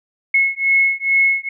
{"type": "beating tone pair", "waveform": "sine", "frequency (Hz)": [2180, 2182.3], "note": ["C#7", "C#7"], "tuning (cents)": [-29, -28], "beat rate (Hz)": 2.3, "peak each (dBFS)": -16, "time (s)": [0.34, 1.49], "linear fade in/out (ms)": 5, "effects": []}